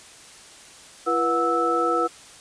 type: tone cluster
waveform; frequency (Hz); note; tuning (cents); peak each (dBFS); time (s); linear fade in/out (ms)
sine; 338.2 / 486.5 / 729 / 1311; E4 / B4 / F#5 / E6; +44 / -26 / -26 / -10; -26 / -25 / -28 / -22; 1.06-2.08; 20
effects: white hiss -46 dBFS RMS until 2.4 s + resampled to 22050 Hz